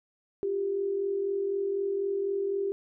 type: tone pair together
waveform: sine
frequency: 352.5 / 396.5 Hz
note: F4 / G4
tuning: +16 / +20 cents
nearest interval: major second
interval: 204 cents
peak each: -36 / -27 dBFS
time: 0.43-2.72 s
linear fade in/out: 0 ms
effects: none